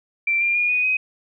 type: tone with pitch steps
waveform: sine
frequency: 2349 / 2390 / 2432 / 2474 / 2518 Hz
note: D7 / D7 / D#7 / D#7 / D#7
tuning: 0 / +30 / -40 / -10 / +20 cents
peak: -17 dBFS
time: 0.27-0.97 s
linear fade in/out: 5 ms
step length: 140 ms
effects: none